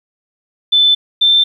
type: tone pair in turn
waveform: sine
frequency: 3520 / 3559 Hz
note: A7 / A7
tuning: 0 / +19 cents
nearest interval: unison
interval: 19 cents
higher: second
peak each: -7 dBFS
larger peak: neither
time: 0.72-0.95 / 1.21-1.44 s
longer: neither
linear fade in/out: 10 ms
effects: 8-bit